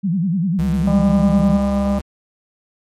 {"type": "tone with vibrato", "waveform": "sine", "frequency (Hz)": 179.7, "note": "F3", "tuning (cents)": 50, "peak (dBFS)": -15, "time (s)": [0.03, 1.58], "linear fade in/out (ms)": 20, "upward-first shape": "sine", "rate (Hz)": 10, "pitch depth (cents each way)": 200}
{"type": "tone", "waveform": "square", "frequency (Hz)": 69.3, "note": "C#2", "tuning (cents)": 0, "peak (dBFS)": -24, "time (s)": [0.59, 2.01], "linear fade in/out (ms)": 0}
{"type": "harmonic tone", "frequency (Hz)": 200.4, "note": "G3", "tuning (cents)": 38, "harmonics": [1, 3, 4, 5, 6], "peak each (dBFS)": [-16, -23, -32, -34, -35], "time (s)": [0.87, 1.99], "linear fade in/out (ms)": 5}
{"effects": ["MP3 64 kbps"]}